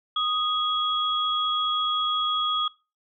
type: tone pair together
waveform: sine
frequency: 1244.5 / 3325 Hz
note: D#6 / G#7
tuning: 0 / +1 cents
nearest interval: octave + perfect fourth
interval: 1701 cents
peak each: -25 dBFS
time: 0.16-2.68 s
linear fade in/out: 5 ms
effects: noise-tail reverb RT60 0.3 s tail -22 dB re dry

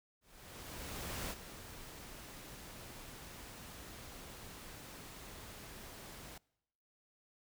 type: noise with ADSR envelope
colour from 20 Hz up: pink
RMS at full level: -41 dBFS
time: 0.21-6.38 s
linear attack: 1100 ms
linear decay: 37 ms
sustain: -10 dB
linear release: 5 ms
effects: noise-tail reverb RT60 0.9 s tail -26 dB re dry

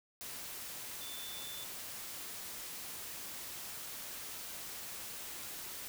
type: tone in noise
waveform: sine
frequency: 3520 Hz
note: A7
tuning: in tune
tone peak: -47 dBFS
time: 1.01-1.64 s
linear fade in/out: 0 ms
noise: white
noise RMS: -45 dBFS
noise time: 0.21-5.88 s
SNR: -5 dB
effects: none

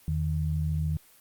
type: tone pair together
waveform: sine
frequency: 81.55 / 155.2 Hz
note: E2 / D#3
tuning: -18 / -4 cents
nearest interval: major seventh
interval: 1114 cents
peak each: -28 dBFS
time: 0.08-0.97 s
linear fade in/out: 0 ms
effects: white hiss -57 dBFS RMS until 1.2 s + Opus 24 kbps

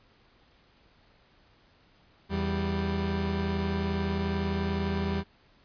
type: tone pair together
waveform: 30% pulse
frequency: 82.35 / 196 Hz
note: E2 / G3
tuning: -1 / 0 cents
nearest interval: octave + minor third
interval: 1501 cents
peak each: -28 / -27 dBFS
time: 2.29-5.24 s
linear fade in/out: 50 ms
effects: pink hiss -62 dBFS RMS until 5.64 s + resampled to 11025 Hz

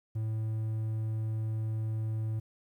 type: tone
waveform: triangle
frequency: 110 Hz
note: A2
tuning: in tune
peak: -28 dBFS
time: 0.15-2.4 s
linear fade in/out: 10 ms
effects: 11-bit

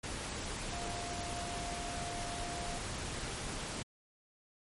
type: tone in noise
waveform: sine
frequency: 698.5 Hz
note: F5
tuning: in tune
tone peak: -42 dBFS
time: 0.72-2.78 s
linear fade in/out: 10 ms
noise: pink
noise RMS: -40 dBFS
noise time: 0.03-3.83 s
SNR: -5 dB
effects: MP3 48 kbps

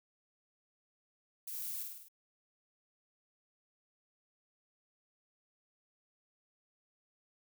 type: noise with echo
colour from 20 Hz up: violet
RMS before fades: -43 dBFS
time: 1.47-1.83 s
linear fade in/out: 5 ms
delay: 51 ms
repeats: 5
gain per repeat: -3 dB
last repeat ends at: 2.085 s
effects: none

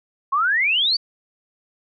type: exponential sweep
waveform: sine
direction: up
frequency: 1056 to 4699 Hz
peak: -16 dBFS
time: 0.32-0.97 s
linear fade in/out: 10 ms
effects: none

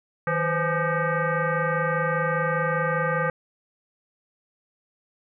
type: tone with frequency modulation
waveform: sine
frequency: 527 Hz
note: C5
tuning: 12 cents sharp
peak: -21 dBFS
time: 0.27-3.3 s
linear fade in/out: 2 ms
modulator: 343 Hz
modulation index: 3.7
effects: none

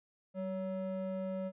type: ring-modulated tone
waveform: triangle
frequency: 376.8 Hz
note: F#4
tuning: 32 cents sharp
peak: -30 dBFS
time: 0.34-1.52 s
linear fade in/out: 50 ms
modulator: 185 Hz
effects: resampled to 8000 Hz

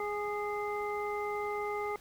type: harmonic tone with a mistuned harmonic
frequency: 415.3 Hz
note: G#4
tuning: in tune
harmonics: 1 / 2 / 3 / 5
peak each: -35 / -38 / -40 / -42 dBFS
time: 0-1.96 s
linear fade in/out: 2 ms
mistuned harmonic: 3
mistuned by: -20 cents
effects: pink hiss -57 dBFS RMS until 2 s

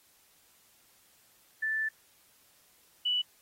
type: tone pair in turn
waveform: sine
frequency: 1760 / 2960 Hz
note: A6 / F#7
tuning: 0 / 0 cents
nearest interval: major sixth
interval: 900 cents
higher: second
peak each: -28 / -26 dBFS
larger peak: second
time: 1.62-1.89 / 3.05-3.22 s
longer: first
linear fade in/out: 10 ms
effects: white hiss -64 dBFS RMS until 3.41 s + AAC 48 kbps

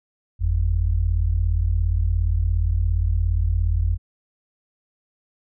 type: tone pair together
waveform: sine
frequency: 48.18 / 85.4 Hz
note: G1 / F2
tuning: -29 / -38 cents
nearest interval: minor seventh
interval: 991 cents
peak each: -20 dBFS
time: 0.39-3.98 s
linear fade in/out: 50 ms
effects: none

